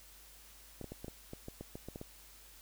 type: clicks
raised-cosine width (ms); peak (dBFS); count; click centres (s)
2; -30; 12; 0.813 / 0.843 / 0.92 / 1.045 / 1.082 / 1.334 / 1.484 / 1.61 / 1.755 / 1.886 / 1.959 / 2.014
effects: added 50 Hz sine -61 dBFS peak until 2.61 s + white hiss -58 dBFS RMS until 2.61 s